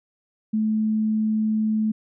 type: tone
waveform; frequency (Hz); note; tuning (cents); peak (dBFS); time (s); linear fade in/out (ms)
sine; 216.9; A3; -25; -19; 0.53-1.92; 10
effects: none